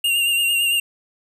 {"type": "tone with vibrato", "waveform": "square", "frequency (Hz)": 2794, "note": "F7", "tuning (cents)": 0, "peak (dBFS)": -17, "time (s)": [0.04, 0.8], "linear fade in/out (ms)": 5, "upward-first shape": "sine", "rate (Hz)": 8.9, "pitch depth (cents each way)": 33, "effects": []}